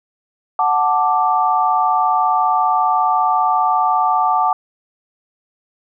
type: chord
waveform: sine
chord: D major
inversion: first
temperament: equal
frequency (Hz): 740 / 880 / 1174.7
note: F#5 / A5 / D6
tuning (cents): 0 / 0 / 0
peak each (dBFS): -17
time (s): 0.59-4.53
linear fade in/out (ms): 2
effects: none